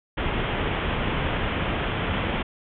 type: low-pass noise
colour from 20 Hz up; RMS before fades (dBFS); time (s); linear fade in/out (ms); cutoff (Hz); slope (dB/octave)
pink; -26; 0.17-2.43; 10; 3400; 96
effects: none